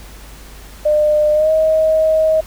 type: tone with pitch glide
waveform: sine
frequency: 603 to 631.9 Hz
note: D5 to D#5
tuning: +46 to +27 cents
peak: -10 dBFS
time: 0.85-2.41 s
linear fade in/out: 10 ms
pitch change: +81 cents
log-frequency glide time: 1.33-1.51 s
effects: added 50 Hz sine -36 dBFS peak until 2.46 s + pink hiss -40 dBFS RMS until 2.46 s